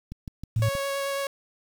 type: click train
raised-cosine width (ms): 5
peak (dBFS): -23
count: 5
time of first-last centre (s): 0.12-0.752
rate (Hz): 6.33
type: tone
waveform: sine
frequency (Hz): 111.4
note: A2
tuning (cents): +22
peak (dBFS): -20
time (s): 0.56-0.69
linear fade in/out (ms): 5
type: tone with vibrato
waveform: sawtooth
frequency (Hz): 554.4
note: C#5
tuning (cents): 0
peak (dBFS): -23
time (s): 0.62-1.27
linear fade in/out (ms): 2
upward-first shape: sine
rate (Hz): 9.1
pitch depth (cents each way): 9
effects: 8-bit